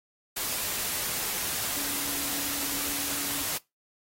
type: tone in noise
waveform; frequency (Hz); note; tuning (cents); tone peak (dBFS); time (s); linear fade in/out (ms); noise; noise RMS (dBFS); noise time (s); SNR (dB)
sine; 284; C#4; +42; -41; 1.76-3.43; 10; white; -31; 0.36-3.58; -13
effects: noise-tail reverb RT60 0.2 s tail -21 dB re dry + AAC 48 kbps